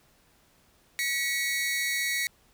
sawtooth tone pair together, 1932.2 / 2217 Hz, B6 / C#7, -38 / 0 cents, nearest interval major second, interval 238 cents, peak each -26 dBFS, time 0.99-2.27 s, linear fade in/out 0 ms, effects pink hiss -63 dBFS RMS until 2.53 s

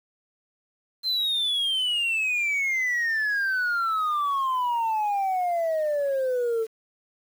sine exponential sweep, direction down, 4143 to 440 Hz, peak -20 dBFS, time 1.03-6.67 s, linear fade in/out 50 ms, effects tanh soft clip ceiling -21 dBFS + 8-bit

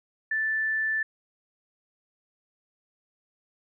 sine tone, 1760 Hz, A6, in tune, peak -24 dBFS, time 0.31-1.03 s, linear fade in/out 5 ms, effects none

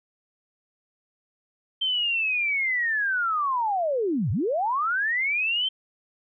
sine linear two-way sweep, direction down then up, 3136 to 86.2 to 3136 Hz, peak -22 dBFS, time 1.81-5.69 s, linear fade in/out 10 ms, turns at 4.31 s, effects none

